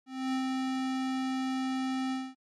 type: tone with ADSR envelope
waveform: square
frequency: 261.6 Hz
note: C4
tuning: in tune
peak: -28 dBFS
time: 0.06-2.35 s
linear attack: 270 ms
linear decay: 92 ms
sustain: -2 dB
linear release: 230 ms
effects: low-pass 6000 Hz 12 dB/octave + MP3 64 kbps